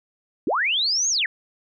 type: linear two-way sweep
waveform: sine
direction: up then down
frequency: 220.1 to 6720 to 1620 Hz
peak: -19 dBFS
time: 0.47-1.26 s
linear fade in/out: 2 ms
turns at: 1.09 s
effects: none